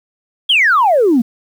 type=exponential sweep; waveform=sine; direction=down; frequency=3390 to 218.7 Hz; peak=-7 dBFS; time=0.49-1.22 s; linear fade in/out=10 ms; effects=tanh soft clip ceiling -4 dBFS + 7-bit